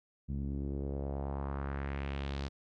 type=tone with low-pass filter sweep; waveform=sawtooth; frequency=69.3 Hz; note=C#2; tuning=in tune; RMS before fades=-37 dBFS; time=0.28-2.49 s; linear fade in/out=20 ms; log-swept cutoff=190 to 4800 Hz; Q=2; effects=none